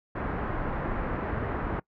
pink low-pass noise, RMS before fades -31 dBFS, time 0.15-1.8 s, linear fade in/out 10 ms, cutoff 1700 Hz, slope 24 dB/octave, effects noise-tail reverb RT60 0.1 s tail -23 dB re dry

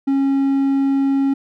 triangle tone, 273.7 Hz, C#4, 22 cents flat, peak -12 dBFS, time 0.07-1.34 s, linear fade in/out 10 ms, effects none

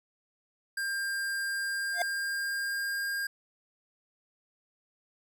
square tone with pitch glide, 1598 to 1611 Hz, G6 to G6, +33 to +47 cents, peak -31 dBFS, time 0.77-3.27 s, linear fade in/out 5 ms, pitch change +14 cents, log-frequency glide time 1.42-3.14 s
square tone with exponential growth, 700 Hz, F5, 4 cents sharp, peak -24 dBFS, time 1.92-2.02 s, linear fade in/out 2 ms, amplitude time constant 20 ms
effects none

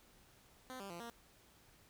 10% pulse tone with pitch steps, 257.1 / 197.4 / 171.6 / 234 Hz, C4 / G3 / F3 / A#3, -30 / +12 / -30 / +7 cents, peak -38 dBFS, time 0.7-1.1 s, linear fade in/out 0 ms, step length 100 ms, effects pink hiss -66 dBFS RMS until 1.89 s

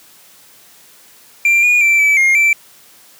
triangle tone with pitch steps, 2371 / 2442 / 2342 / 2304 / 2132 / 2335 Hz, D7 / D#7 / D7 / D7 / C7 / D7, +16 / -33 / -5 / -34 / +32 / -11 cents, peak -7 dBFS, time 1.45-2.53 s, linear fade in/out 2 ms, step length 180 ms, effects white hiss -45 dBFS RMS until 3.19 s + high-pass 100 Hz 12 dB/octave

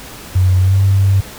sine tone with pitch glide, 92.5 to 97.49 Hz, F#2 to G2, 0 to -9 cents, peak -8 dBFS, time 0.35-1.21 s, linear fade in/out 10 ms, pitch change +91 cents, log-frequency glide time 0.6-0.77 s, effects pink hiss -33 dBFS RMS until 1.38 s

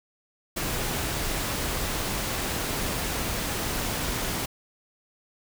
pink noise, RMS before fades -29 dBFS, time 0.56-4.46 s, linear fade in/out 10 ms, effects none

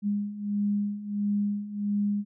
sine beating tone pair, 203.7 / 205.2 Hz, G#3 / G#3, -33 / -21 cents, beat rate 1.5 Hz, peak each -31 / -27 dBFS, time 0.02-2.25 s, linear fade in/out 50 ms, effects none

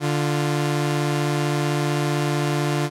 sawtooth tone pair together, 146.83 / 349.2 Hz, D3 / F4, 0 / 0 cents, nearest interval octave + minor third, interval 1500 cents, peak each -17 / -22 dBFS, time 0-2.9 s, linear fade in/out 50 ms, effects low-pass 11000 Hz 12 dB/octave

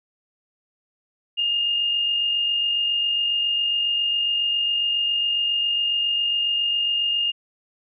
sine tone with amplitude modulation, 2829 Hz, F7, 22 cents sharp, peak -18 dBFS, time 1.37-7.32 s, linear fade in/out 20 ms, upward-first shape sine, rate 47.3 Hz, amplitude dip 30%, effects none

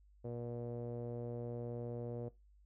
sawtooth tone with low-pass filter, 119.4 Hz, A#2, 42 cents sharp, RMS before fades -43 dBFS, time 0.24-2.29 s, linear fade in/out 10 ms, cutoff 520 Hz, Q 3.9, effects noise-tail reverb RT60 0.2 s tail -18 dB re dry + added 50 Hz sine -62 dBFS peak until 2.65 s

